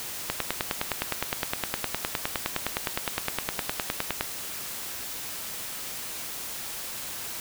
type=click train; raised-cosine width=0.3 ms; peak=-9 dBFS; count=39; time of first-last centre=0.3-4.209 s; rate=9.72 Hz; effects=white hiss -36 dBFS RMS until 7.4 s